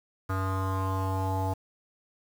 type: tone with low-pass filter sweep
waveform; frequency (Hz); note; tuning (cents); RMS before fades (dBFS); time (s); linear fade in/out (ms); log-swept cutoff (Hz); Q
square; 95.2; F#2; +50; -29; 0.29-1.54; 10; 1300 to 810; 5.7
effects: 8-bit